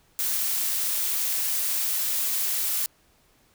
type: noise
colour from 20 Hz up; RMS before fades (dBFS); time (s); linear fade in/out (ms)
blue; -26; 0.19-2.86; 0
effects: pink hiss -62 dBFS RMS until 3.54 s